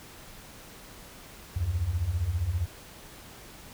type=beating tone pair; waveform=sine; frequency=75.5 / 90.5 Hz; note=D2 / F#2; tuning=+48 / -38 cents; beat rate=15 Hz; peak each=-31 / -27 dBFS; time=1.56-2.66 s; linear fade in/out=5 ms; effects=pink hiss -48 dBFS RMS until 3.73 s